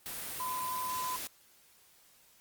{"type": "tone in noise", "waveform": "sine", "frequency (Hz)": 1013, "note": "B5", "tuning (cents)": 44, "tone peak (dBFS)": -34, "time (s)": [0.4, 1.16], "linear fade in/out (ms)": 0, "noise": "white", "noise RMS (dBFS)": -40, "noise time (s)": [0.06, 1.27], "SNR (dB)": 3, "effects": ["white hiss -63 dBFS RMS until 2.4 s", "Opus 32 kbps"]}